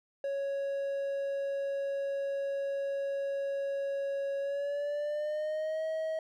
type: tone with pitch glide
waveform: triangle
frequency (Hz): 554.4 to 636.8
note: C#5 to D#5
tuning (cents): 0 to +40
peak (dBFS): -29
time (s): 0.24-6.19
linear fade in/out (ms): 2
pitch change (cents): +240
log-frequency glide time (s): 4.4-5.84
effects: none